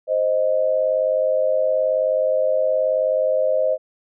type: tone pair together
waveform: sine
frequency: 523.3 / 622.3 Hz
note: C5 / D#5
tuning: 0 / 0 cents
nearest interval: minor third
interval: 300 cents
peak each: -19 dBFS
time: 0.07-3.78 s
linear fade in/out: 50 ms
effects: none